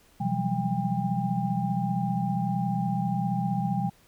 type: tone cluster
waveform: sine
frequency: 126.5 / 167.9 / 183.2 / 198.3 / 800 Hz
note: B2 / E3 / F#3 / G3 / G5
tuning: +42 / +32 / -17 / +20 / +35 cents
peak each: -31 dBFS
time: 0.2-3.9 s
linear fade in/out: 10 ms
effects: pink hiss -60 dBFS RMS until 4.07 s